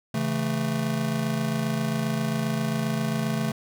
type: chord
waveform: square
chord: A major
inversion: first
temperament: just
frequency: 137.5 / 165 / 220 Hz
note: C#3 / E3 / A3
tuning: -14 / +2 / 0 cents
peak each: -30 / -31 / -28 dBFS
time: 0.14-3.52 s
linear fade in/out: 5 ms
effects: none